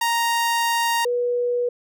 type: tone pair in turn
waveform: sawtooth / sine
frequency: 932.3 / 486.2 Hz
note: A#5 / B4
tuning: 0 / -27 cents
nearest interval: major seventh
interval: 1127 cents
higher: first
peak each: -15 / -19 dBFS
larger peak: first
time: 0.01-1.05 / 1.05-1.69 s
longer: first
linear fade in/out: 5 ms
effects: none